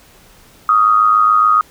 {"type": "tone with amplitude modulation", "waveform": "sine", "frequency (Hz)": 1248, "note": "D#6", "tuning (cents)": 5, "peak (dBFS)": -5, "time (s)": [0.69, 1.61], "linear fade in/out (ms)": 2, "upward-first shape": "sine", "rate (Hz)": 107, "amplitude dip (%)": 65, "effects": ["pink hiss -46 dBFS RMS until 1.7 s"]}